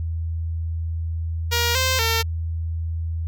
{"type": "tone with pitch steps", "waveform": "5% pulse", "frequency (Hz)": [473.7, 520, 453.3], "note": ["A#4", "C5", "A#4"], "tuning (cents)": [28, -11, -48], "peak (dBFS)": -8, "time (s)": [1.51, 2.23], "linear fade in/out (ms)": 20, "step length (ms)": 240, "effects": ["added 82 Hz sine -23 dBFS peak until 3.27 s"]}